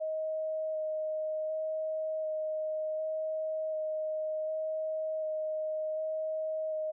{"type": "tone with vibrato", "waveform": "sine", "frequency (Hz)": 626, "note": "D#5", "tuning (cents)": 10, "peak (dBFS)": -31, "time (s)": [0, 6.92], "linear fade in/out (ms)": 20, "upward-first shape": "square", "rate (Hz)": 0.67, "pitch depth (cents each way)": 8, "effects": []}